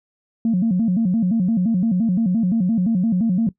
sine tone with vibrato, 203.1 Hz, G#3, 38 cents flat, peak -14 dBFS, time 0.45-3.49 s, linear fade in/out 2 ms, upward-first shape square, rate 5.8 Hz, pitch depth 200 cents each way, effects noise-tail reverb RT60 0.1 s tail -20 dB re dry + tanh soft clip ceiling -11 dBFS

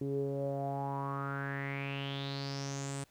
sawtooth tone with low-pass filter sweep, 138.59 Hz, C#3, in tune, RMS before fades -37 dBFS, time 0.01-3.04 s, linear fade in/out 5 ms, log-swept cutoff 350 to 8700 Hz, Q 6.9, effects pink hiss -67 dBFS RMS until 3.1 s

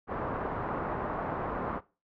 white low-pass noise, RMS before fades -34 dBFS, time 0.07-1.81 s, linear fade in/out 50 ms, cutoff 1200 Hz, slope 24 dB/octave, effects noise-tail reverb RT60 0.3 s tail -19 dB re dry

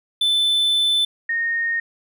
triangle / sine tone pair in turn, 3520 / 1849.1 Hz, A7 / A#6, 0 / -15 cents, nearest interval major seventh, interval 1115 cents, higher first, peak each -14 / -19 dBFS, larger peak first, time 0.21-1.05 / 1.29-1.8 s, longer first, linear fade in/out 5 ms, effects none

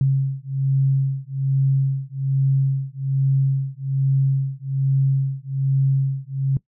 sine beating tone pair, 135 / 136.2 Hz, C#3 / C#3, -45 / -30 cents, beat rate 1.2 Hz, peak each -20 dBFS, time 0.01-6.57 s, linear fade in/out 2 ms, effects noise-tail reverb RT60 0.1 s tail -20 dB re dry

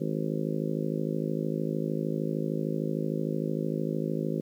harmonic tone, 53.2 Hz, G#1, 42 cents sharp, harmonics 3 / 4 / 5 / 6 / 7 / 8 / 9 / 10, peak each -32 / -34 / -35 / -38 / -35 / -42 / -39 / -40 dBFS, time 0-4.41 s, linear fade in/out 10 ms, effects 10-bit

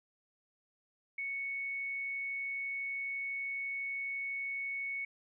sine tone, 2217 Hz, C#7, in tune, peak -35 dBFS, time 1.18-5.05 s, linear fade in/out 5 ms, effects none

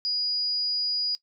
sine tone, 4900 Hz, D#8, 27 cents flat, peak -25 dBFS, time 0.05-1.15 s, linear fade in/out 0 ms, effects noise-tail reverb RT60 0.1 s tail -17 dB re dry

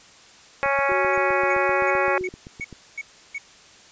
harmonic tone, 277.2 Hz, C#4, in tune, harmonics 2 / 3 / 4 / 5 / 6 / 7 / 8 / 9, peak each -24 / -26 / -27 / -28 / -29 / -29 / -30 / -31 dBFS, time 0.63-2.18 s, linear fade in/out 0 ms
click train, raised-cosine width 3 ms, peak -26 dBFS, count 17, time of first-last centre 0.66-2.727 s, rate 7.74 Hz
sine tone with vibrato, 370 Hz, F#4, in tune, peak -26 dBFS, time 0.89-2.29 s, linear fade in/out 2 ms, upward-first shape triangle, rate 1.2 Hz, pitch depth 17 cents each way
triangle tone bursts, 2228 Hz, C#7, 8 cents sharp, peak -26 dBFS, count 7, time 1.13-3.383 s, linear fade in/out 5 ms, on 39 ms, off 330 ms
effects white hiss -49 dBFS RMS until 3.91 s + resampled to 16000 Hz

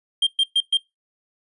triangle tone bursts, 3188 Hz, G7, 28 cents sharp, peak -13 dBFS, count 4, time 0.22-0.772 s, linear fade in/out 5 ms, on 48 ms, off 120 ms, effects noise-tail reverb RT60 0.2 s tail -21 dB re dry + resampled to 24000 Hz

